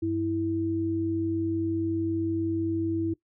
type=tone pair together; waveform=sine; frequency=97.5 / 328.1 Hz; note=G2 / E4; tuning=-9 / -8 cents; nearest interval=octave + major sixth; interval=2101 cents; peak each=-33 / -25 dBFS; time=0.02-3.14 s; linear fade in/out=10 ms; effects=noise-tail reverb RT60 0.1 s tail -18 dB re dry